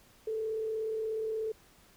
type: tone with frequency modulation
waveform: sine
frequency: 440.1 Hz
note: A4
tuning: in tune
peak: -31 dBFS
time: 0.27-1.52 s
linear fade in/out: 5 ms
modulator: 36.7 Hz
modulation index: 0.28
effects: pink hiss -61 dBFS RMS until 1.96 s